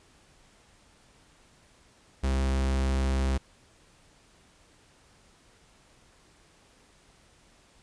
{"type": "tone", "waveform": "45% pulse", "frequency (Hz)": 66.4, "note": "C2", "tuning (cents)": 26, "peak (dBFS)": -24, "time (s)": [2.23, 3.38], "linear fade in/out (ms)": 10, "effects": ["pink hiss -60 dBFS RMS until 7.82 s", "resampled to 22050 Hz"]}